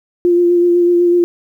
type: tone with vibrato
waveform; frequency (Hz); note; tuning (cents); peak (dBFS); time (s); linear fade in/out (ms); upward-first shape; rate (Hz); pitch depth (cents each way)
sine; 349.2; F4; 0; -8; 0.25-1.24; 0; sine; 8; 19
effects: 8-bit